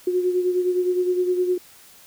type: beating tone pair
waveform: sine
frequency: 360.9 / 370.6 Hz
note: F#4 / F#4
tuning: -43 / +3 cents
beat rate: 9.7 Hz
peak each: -19 / -27 dBFS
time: 0.07-1.58 s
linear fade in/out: 5 ms
effects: white hiss -49 dBFS RMS until 2.06 s